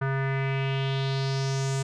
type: tone with low-pass filter sweep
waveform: square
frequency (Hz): 135.4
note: C#3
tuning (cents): -40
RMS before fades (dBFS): -27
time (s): 0.01-1.83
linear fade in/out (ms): 10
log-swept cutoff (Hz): 1500 to 7800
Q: 3.2
effects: none